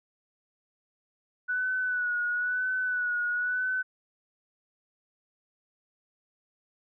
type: tone with vibrato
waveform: sine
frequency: 1480 Hz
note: F#6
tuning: in tune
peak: -26 dBFS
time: 1.48-3.83 s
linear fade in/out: 20 ms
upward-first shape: sine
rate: 1 Hz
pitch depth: 39 cents each way
effects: none